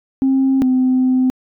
sine tone pair in turn, 266.8 / 256.8 Hz, C4 / C4, +34 / -32 cents, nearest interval minor second, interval 66 cents, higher first, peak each -10 dBFS, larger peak neither, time 0.22-0.62 / 0.62-1.3 s, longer second, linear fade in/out 0 ms, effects tanh soft clip ceiling -8 dBFS

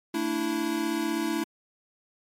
square chord, A suspended fourth, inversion none, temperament equal with one note detuned, 224.8 / 293.7 / 329.6 Hz, A3 / D4 / E4, +37 / 0 / 0 cents, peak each -34 / -32 / -29 dBFS, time 0.14-1.44 s, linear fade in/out 5 ms, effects MP3 64 kbps

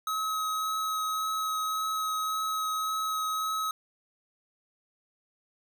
square tone with vibrato, 1277 Hz, D#6, 45 cents sharp, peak -29 dBFS, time 0.07-3.71 s, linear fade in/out 2 ms, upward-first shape triangle, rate 1.8 Hz, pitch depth 10 cents each way, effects none

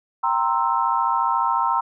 sine chord, C dominant seventh, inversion second, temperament equal, 784 / 932.3 / 1046.5 / 1318.5 Hz, G5 / Bb5 / C6 / E6, 0 / 0 / 0 / 0 cents, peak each -27 / -21 / -23 / -25 dBFS, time 0.23-1.81 s, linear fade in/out 10 ms, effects none

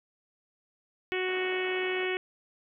harmonic tone, 370 Hz, F#4, in tune, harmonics 1 / 2 / 3 / 4 / 5 / 6 / 7 / 8 / 9, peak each -30 / -41 / -44 / -41 / -37 / -36 / -39 / -41 / -48 dBFS, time 1.12-2.17 s, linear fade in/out 0 ms
pink band-pass noise, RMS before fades -48 dBFS, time 1.28-2.06 s, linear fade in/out 2 ms, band 290 to 2300 Hz, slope 24 dB/octave
effects none

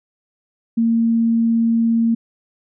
sine tone, 229.3 Hz, A#3, 28 cents flat, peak -13 dBFS, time 0.77-2.15 s, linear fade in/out 10 ms, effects none

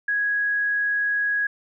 sine tone, 1661.2 Hz, G#6, in tune, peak -20 dBFS, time 0.08-1.47 s, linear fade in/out 5 ms, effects none

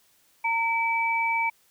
sine tone pair together, 915 / 2304 Hz, A#5 / D7, -32 / -34 cents, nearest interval octave + major third, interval 1598 cents, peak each -25 dBFS, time 0.44-1.5 s, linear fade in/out 10 ms, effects white hiss -63 dBFS RMS until 1.7 s

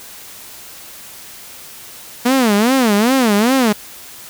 sawtooth tone with vibrato, 233.1 Hz, A#3, in tune, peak -7 dBFS, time 2.25-3.73 s, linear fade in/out 10 ms, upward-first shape sine, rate 2.5 Hz, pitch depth 250 cents each way, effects white hiss -36 dBFS RMS until 4.29 s

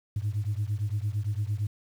sine beating tone pair, 100.3 / 109.1 Hz, G2 / A2, +40 / -14 cents, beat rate 8.8 Hz, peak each -28 / -29 dBFS, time 0.16-1.67 s, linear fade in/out 5 ms, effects tanh soft clip ceiling -22 dBFS + 9-bit

